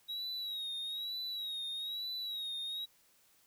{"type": "tone with vibrato", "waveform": "triangle", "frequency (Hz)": 3827, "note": "A#7", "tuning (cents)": 45, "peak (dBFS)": -36, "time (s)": [0.08, 2.86], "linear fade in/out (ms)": 20, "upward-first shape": "sine", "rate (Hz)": 1.1, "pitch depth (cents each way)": 70, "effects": ["white hiss -68 dBFS RMS until 3.46 s"]}